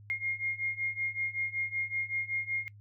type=beating tone pair; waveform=sine; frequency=2131 / 2136.3 Hz; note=C7 / C7; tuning=+31 / +35 cents; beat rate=5.3 Hz; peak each=-35 / -33 dBFS; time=0.1-2.68 s; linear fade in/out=0 ms; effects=noise-tail reverb RT60 0.1 s tail -22 dB re dry + added 103 Hz sine -50 dBFS peak until 2.8 s